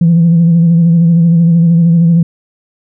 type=tone with vibrato; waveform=sine; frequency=168 Hz; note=E3; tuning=33 cents sharp; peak=-3 dBFS; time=0.01-2.23 s; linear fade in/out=5 ms; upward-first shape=sine; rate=13 Hz; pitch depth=44 cents each way; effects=tanh soft clip ceiling -1 dBFS